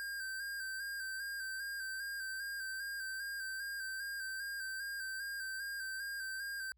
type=tone with vibrato; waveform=square; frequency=1582 Hz; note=G6; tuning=15 cents sharp; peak=-40 dBFS; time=0-6.72 s; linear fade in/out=0 ms; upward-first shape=square; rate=2.5 Hz; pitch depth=31 cents each way; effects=added 60 Hz sine -68 dBFS peak until 6.77 s